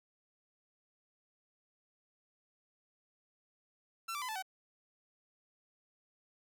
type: tone with pitch steps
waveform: sawtooth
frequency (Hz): 1349 / 1167.6 / 1010.6 / 874.7 / 757.1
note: E6 / D6 / B5 / A5 / F#5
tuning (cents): +40 / -10 / +40 / -10 / +40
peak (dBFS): -34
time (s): 4.08-4.425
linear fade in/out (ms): 10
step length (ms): 69
effects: none